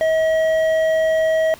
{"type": "tone with hard clipping", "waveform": "sine", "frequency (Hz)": 639, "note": "D#5", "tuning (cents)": 46, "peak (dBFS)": -16, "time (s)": [0.01, 1.54], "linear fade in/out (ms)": 0, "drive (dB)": 7, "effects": ["pink hiss -43 dBFS RMS until 1.59 s"]}